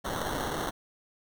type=noise with sample-and-hold; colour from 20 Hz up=white; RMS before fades=-33 dBFS; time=0.04-0.71 s; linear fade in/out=20 ms; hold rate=2450 Hz; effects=none